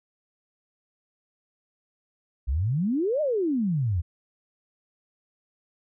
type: exponential two-way sweep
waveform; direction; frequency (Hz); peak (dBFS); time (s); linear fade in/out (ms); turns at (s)
sine; up then down; 58.27 to 633 to 78.4; -22; 2.47-4.02; 20; 3.21
effects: none